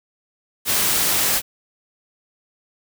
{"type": "noise", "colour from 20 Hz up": "white", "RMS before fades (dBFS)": -19, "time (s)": [0.65, 1.42], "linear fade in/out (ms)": 50, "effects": []}